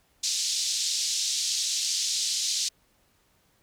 pink band-pass noise, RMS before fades -28 dBFS, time 0.23-2.69 s, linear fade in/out 10 ms, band 4000 to 7200 Hz, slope 24 dB/octave, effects pink hiss -66 dBFS RMS until 3.62 s

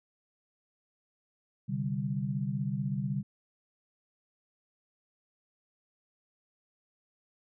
sine chord, C suspended second, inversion none, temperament equal, 130.81 / 146.83 / 196 Hz, C3 / D3 / G3, 0 / 0 / 0 cents, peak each -34 dBFS, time 1.68-3.23 s, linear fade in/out 20 ms, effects none

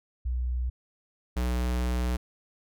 sine / square tone pair in turn, 61.74 / 61.35 Hz, B1 / B1, 0 / -11 cents, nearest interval unison, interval 11 cents, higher first, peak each -26 dBFS, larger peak neither, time 0.25-0.7 / 1.36-2.17 s, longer second, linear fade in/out 10 ms, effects none

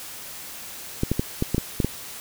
clicks, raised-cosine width 3 ms, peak -8 dBFS, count 8, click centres 1.034 / 1.116 / 1.195 / 1.424 / 1.546 / 1.581 / 1.802 / 1.846 s, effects white hiss -38 dBFS RMS until 2.2 s

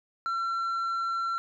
sine tone with tanh clipping, 1356 Hz, E6, 49 cents sharp, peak -28 dBFS, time 0.26-1.38 s, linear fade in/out 0 ms, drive 4 dB, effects none

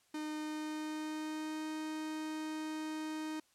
45% pulse tone with pitch glide, 306.3 to 311.1 Hz, D#4 to D#4, -27 to 0 cents, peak -38 dBFS, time 0.14-3.4 s, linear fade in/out 5 ms, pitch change +27 cents, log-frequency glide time 0.38-1.67 s, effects white hiss -71 dBFS RMS until 3.54 s + low-pass 10000 Hz 12 dB/octave

